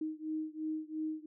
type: beating tone pair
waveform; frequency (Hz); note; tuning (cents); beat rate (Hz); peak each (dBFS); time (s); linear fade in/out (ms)
sine; 311.1 / 314; D#4 / D#4; 0 / +16; 2.9; -38 / -39; 0.01-1.26; 5
effects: none